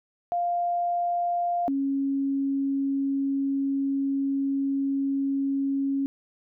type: tone pair in turn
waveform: sine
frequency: 698.5 / 274.8 Hz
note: F5 / C#4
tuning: 0 / -15 cents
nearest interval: octave + major third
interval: 1615 cents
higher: first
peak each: -23 dBFS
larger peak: neither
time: 0.32-1.68 / 1.68-6.06 s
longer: second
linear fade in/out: 0 ms
effects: none